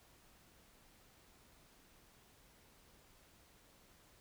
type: silence
effects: pink hiss -66 dBFS RMS until 4.2 s